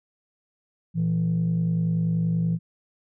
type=tone pair together; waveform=sine; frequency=116.54 / 166.97 Hz; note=A#2 / E3; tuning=0 / +23 cents; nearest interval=tritone; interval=623 cents; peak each=-26 / -20 dBFS; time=0.94-2.59 s; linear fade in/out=50 ms; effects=tanh soft clip ceiling -17 dBFS